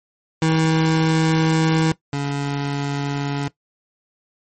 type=tone pair in turn; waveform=25% pulse; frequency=160.1 / 141.65 Hz; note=D#3 / C#3; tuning=+50 / +38 cents; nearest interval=major second; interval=212 cents; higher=first; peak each=-11 / -17 dBFS; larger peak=first; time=0.42-1.92 / 2.13-3.48 s; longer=first; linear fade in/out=2 ms; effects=noise-tail reverb RT60 0.1 s tail -17 dB re dry + MP3 32 kbps

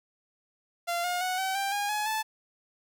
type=tone with pitch steps; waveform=sawtooth; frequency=690 / 713.5 / 737.8 / 763 / 788.9 / 815.8 / 843.6 / 872.4 Hz; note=F5 / F5 / F#5 / G5 / G5 / G#5 / G#5 / A5; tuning=-21 / +37 / -5 / -47 / +11 / -31 / +27 / -15 cents; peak=-24 dBFS; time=0.87-2.23 s; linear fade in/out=20 ms; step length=170 ms; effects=none

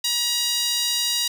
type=tone with high-pass filter; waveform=sawtooth; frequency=954 Hz; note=A#5; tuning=40 cents sharp; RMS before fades=-23 dBFS; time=0.04-1.28 s; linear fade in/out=5 ms; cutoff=4000 Hz; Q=2.1; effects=none

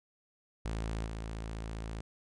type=tone with level steps; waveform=sawtooth; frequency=55 Hz; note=A1; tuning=in tune; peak=-30 / -34 dBFS; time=0.65-2.01 s; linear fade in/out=5 ms; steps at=1.05 s; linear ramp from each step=20 ms; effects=resampled to 22050 Hz

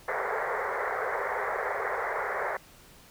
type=band-pass noise; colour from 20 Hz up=pink; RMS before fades=-31 dBFS; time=0.08-2.57 s; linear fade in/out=5 ms; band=400 to 2100 Hz; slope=96 dB/octave; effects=pink hiss -54 dBFS RMS until 3.1 s

